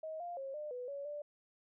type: tone with pitch steps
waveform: sine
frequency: 632 / 699 / 541 / 601 / 495.8 / 563 / 588 Hz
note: D#5 / F5 / C#5 / D5 / B4 / C#5 / D5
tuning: +27 / +1 / -42 / +40 / +7 / +27 / +2 cents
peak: -40 dBFS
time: 0.03-1.22 s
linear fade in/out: 5 ms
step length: 170 ms
effects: none

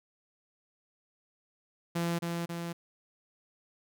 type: tone with echo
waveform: sawtooth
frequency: 170.1 Hz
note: F3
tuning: 45 cents flat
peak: -25 dBFS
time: 1.95-2.19 s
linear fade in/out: 10 ms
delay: 270 ms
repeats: 2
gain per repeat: -3 dB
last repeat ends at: 2.73 s
effects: none

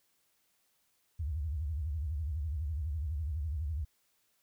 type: tone with vibrato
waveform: sine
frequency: 75.7 Hz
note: D#2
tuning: 47 cents flat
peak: -32 dBFS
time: 1.19-3.85 s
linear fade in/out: 10 ms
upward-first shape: sine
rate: 12 Hz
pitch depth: 210 cents each way
effects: white hiss -74 dBFS RMS until 4.42 s

